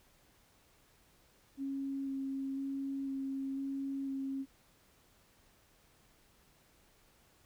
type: tone with vibrato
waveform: sine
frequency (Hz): 271.9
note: C#4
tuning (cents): -33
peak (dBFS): -35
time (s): 1.57-4.46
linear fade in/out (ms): 50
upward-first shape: square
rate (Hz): 1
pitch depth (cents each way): 10
effects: pink hiss -67 dBFS RMS until 7.45 s